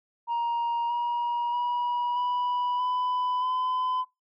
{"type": "tone with pitch steps", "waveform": "sine", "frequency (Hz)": [940, 954.2, 968.7, 983.3, 998.2, 1013.3], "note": ["A#5", "A#5", "B5", "B5", "B5", "B5"], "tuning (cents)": [14, 40, -34, -8, 18, 44], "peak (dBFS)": -22, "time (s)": [0.27, 4.05], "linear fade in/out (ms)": 50, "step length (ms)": 630, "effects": ["noise-tail reverb RT60 0.2 s tail -21 dB re dry", "tanh soft clip ceiling -24 dBFS"]}